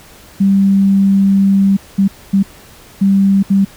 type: tone bursts at uneven times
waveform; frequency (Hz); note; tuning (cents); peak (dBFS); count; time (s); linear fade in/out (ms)
sine; 196; G3; 0; -7; 5; 0.4-1.77 / 1.98-2.08 / 2.33-2.43 / 3.01-3.43 / 3.5-3.65; 10
effects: pink hiss -40 dBFS RMS until 3.76 s